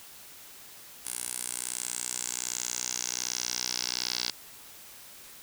10% pulse tone with band-pass filter sweep, 61.3 Hz, B1, 12 cents flat, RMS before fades -34 dBFS, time 1.05-4.31 s, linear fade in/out 5 ms, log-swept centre 10000 to 4800 Hz, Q 3.9, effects white hiss -49 dBFS RMS until 5.42 s

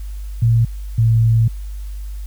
sine tone pair in turn, 115.6 / 113.75 Hz, A#2 / A#2, -14 / -42 cents, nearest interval unison, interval 28 cents, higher first, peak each -10 dBFS, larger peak neither, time 0.42-0.65 / 0.98-1.48 s, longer second, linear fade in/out 5 ms, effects added 50 Hz sine -25 dBFS peak until 2.26 s + white hiss -49 dBFS RMS until 2.26 s

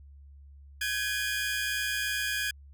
sawtooth tone cluster, 1545 / 1668 / 2452 Hz, G6 / G#6 / D#7, -26 / +7 / -26 cents, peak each -32 / -27 / -33 dBFS, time 0.81-2.51 s, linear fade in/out 5 ms, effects added 70 Hz sine -48 dBFS peak until 2.73 s

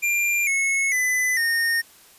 square tone with pitch steps, 2386 / 2188 / 2006 / 1839.9 Hz, D7 / C#7 / B6 / A#6, +27 / -23 / +26 / -23 cents, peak -20 dBFS, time 0.02-1.82 s, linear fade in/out 20 ms, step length 450 ms, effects white hiss -51 dBFS RMS until 2.18 s + resampled to 32000 Hz

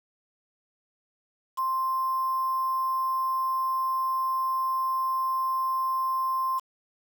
sine tone with quantisation, 1050 Hz, C6, 6 cents sharp, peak -24 dBFS, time 1.57-6.6 s, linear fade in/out 20 ms, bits 7, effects none

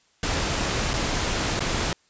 pink noise with dropouts, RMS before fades -25 dBFS, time 0.23-1.93 s, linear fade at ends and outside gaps 2 ms, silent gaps 0.934-0.938 / 1.594-1.605 s, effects white hiss -63 dBFS RMS until 2.09 s + resampled to 16000 Hz

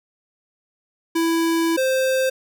square tone pair in turn, 330.7 / 523.5 Hz, E4 / C5, +6 / +1 cents, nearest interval minor sixth, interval 795 cents, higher second, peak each -18 dBFS, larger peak neither, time 1.15-1.77 / 1.77-2.3 s, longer first, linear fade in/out 10 ms, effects none

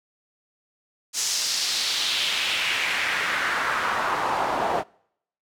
pink noise with band-pass filter sweep, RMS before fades -25 dBFS, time 1.13-4.84 s, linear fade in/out 50 ms, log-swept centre 6400 to 710 Hz, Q 2.2, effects noise-tail reverb RT60 0.7 s tail -26 dB re dry

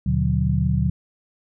sine tone cluster, 76.3 / 122 / 146.9 / 183.2 Hz, D#2 / B2 / D3 / F#3, -33 / -21 / +1 / -17 cents, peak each -23 dBFS, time 0.06-0.9 s, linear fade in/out 5 ms, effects none

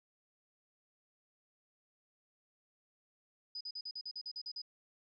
sine tone bursts, 4977 Hz, D#8, in tune, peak -40 dBFS, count 11, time 3.55-4.618 s, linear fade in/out 5 ms, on 58 ms, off 43 ms, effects none

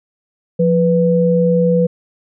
sine tone pair together, 174.62 / 493.9 Hz, F3 / B4, 0 / 0 cents, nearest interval octave + tritone, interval 1800 cents, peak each -13 dBFS, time 0.59-1.87 s, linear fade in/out 10 ms, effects none

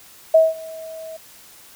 sine tone with ADSR envelope, 643 Hz, E5, 43 cents flat, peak -7 dBFS, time 0.34-1.17 s, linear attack 7 ms, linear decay 190 ms, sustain -24 dB, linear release 8 ms, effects white hiss -46 dBFS RMS until 1.75 s

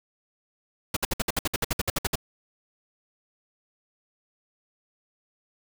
pink noise bursts, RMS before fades -25 dBFS, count 15, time 0.94-2.156 s, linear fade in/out 5 ms, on 26 ms, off 59 ms, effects none

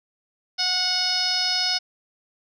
10% pulse tone with low-pass filter, 733 Hz, F#5, 16 cents flat, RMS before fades -23 dBFS, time 0.58-1.79 s, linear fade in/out 20 ms, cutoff 5100 Hz, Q 8.9, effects none

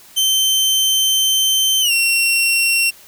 sawtooth tone with pitch glide, 3100 to 2730 Hz, G7 to F7, -20 to -40 cents, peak -10 dBFS, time 0.16-2.91 s, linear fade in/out 20 ms, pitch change -220 cents, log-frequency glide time 1.81-1.92 s, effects white hiss -44 dBFS RMS until 3.07 s

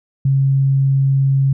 sine tone, 136.1 Hz, C#3, 31 cents flat, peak -11 dBFS, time 0.25-1.53 s, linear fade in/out 5 ms, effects none

